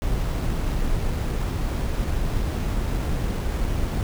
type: noise with sample-and-hold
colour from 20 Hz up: brown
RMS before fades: -24 dBFS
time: 0.02-4.03 s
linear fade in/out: 0 ms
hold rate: 8820 Hz
effects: none